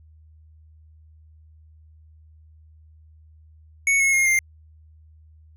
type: tone with pitch steps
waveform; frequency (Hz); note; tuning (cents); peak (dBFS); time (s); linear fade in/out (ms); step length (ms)
square; 2217 / 2179 / 2141 / 2105; C#7 / C#7 / C7 / C7; 0 / -30 / +39 / +10; -17; 3.87-4.39; 2; 130
effects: added 78 Hz sine -48 dBFS peak until 5.56 s + resampled to 32000 Hz